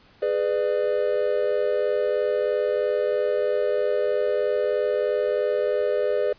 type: chord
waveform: triangle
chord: G# diminished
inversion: none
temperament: just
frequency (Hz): 415.3 / 498.4 / 598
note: G#4 / B4 / D5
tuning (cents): 0 / +16 / +31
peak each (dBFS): -23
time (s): 0.22-6.33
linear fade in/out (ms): 5
effects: pink hiss -55 dBFS RMS until 6.38 s + resampled to 11025 Hz